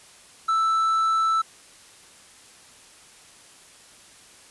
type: tone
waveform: triangle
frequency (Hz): 1321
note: E6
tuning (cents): +3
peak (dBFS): -17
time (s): 0.48-1.42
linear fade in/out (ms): 10
effects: white hiss -50 dBFS RMS until 4.5 s + resampled to 24000 Hz